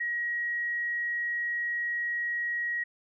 sine tone, 1900 Hz, A#6, 33 cents sharp, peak -28 dBFS, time 0-2.84 s, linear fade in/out 10 ms, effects none

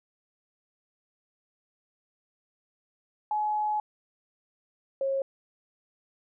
sine tone pair in turn, 847 / 542.4 Hz, G#5 / C#5, +34 / -38 cents, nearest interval minor sixth, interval 772 cents, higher first, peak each -25 dBFS, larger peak neither, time 3.31-3.8 / 5.01-5.22 s, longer first, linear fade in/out 2 ms, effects none

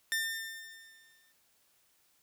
sawtooth tone with exponential decay, 1801 Hz, A6, 40 cents sharp, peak -25 dBFS, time 0.12-1.32 s, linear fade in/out 0 ms, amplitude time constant 260 ms, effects white hiss -70 dBFS RMS until 2.22 s

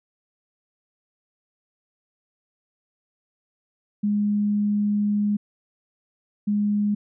sine tone pair in turn, 206.8 / 206.8 Hz, G#3 / G#3, -7 / -7 cents, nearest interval unison, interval 0 cents, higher neither, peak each -19 dBFS, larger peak neither, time 4.03-5.37 / 6.47-6.95 s, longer first, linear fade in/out 10 ms, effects none

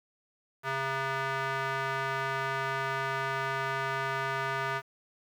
square tone with band-pass filter, 134.8 Hz, C#3, 48 cents flat, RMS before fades -32 dBFS, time 0.63-4.82 s, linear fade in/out 50 ms, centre 1400 Hz, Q 1.6, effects 9-bit

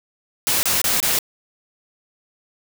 white noise bursts, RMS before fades -19 dBFS, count 4, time 0.47-1.188 s, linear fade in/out 0 ms, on 160 ms, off 26 ms, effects none

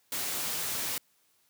white noise, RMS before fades -33 dBFS, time 0.12-0.98 s, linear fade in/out 2 ms, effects white hiss -69 dBFS RMS until 1.49 s + high-pass 80 Hz 12 dB/octave

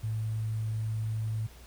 sine tone with sample-and-hold, 110 Hz, A2, in tune, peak -29 dBFS, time 0.03-1.47 s, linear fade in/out 10 ms, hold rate 8820 Hz, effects added 60 Hz sine -50 dBFS peak until 1.66 s + pink hiss -55 dBFS RMS until 1.66 s

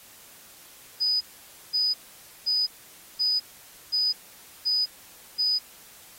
sine tone bursts, 4978 Hz, D#8, in tune, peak -21 dBFS, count 7, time 1-5.59 s, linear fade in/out 20 ms, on 210 ms, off 520 ms, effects white hiss -50 dBFS RMS until 6.18 s + AAC 48 kbps

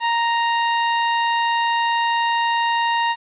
sawtooth tone, 932.3 Hz, A#5, in tune, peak -13 dBFS, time 0-3.16 s, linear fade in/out 50 ms, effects resampled to 8000 Hz + 9-bit

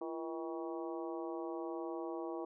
harmonic tone with a mistuned harmonic, 160 Hz, D#3, 49 cents sharp, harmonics 2 / 3 / 4 / 5 / 6 / 7, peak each -41 / -45 / -47 / -49 / -51 / -52 dBFS, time 0.01-2.45 s, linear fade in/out 5 ms, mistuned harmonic 2, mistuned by +100 cents, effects none

